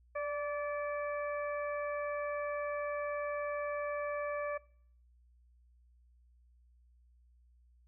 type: harmonic tone with a mistuned harmonic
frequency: 579 Hz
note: D5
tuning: 25 cents flat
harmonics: 1 / 2 / 3 / 4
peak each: -35 / -41 / -45 / -47 dBFS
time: 0.15-4.58 s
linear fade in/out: 10 ms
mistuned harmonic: 1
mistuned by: +20 cents
effects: noise-tail reverb RT60 0.6 s tail -23 dB re dry + added 60 Hz sine -62 dBFS peak until 7.87 s